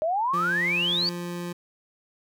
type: exponential sweep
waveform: sine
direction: up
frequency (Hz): 608 to 4699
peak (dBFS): -22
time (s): 0.02-1.09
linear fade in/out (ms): 0
type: tone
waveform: 25% pulse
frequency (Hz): 174.61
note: F3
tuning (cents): 0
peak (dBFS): -27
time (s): 0.33-1.53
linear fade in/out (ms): 10
effects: none